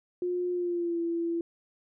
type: tone with pitch glide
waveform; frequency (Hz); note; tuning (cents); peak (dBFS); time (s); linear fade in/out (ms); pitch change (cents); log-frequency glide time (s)
sine; 357.1 to 337.1; F4 to E4; +39 to +39; -27; 0.22-1.41; 2; -100; 0.52-1
effects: none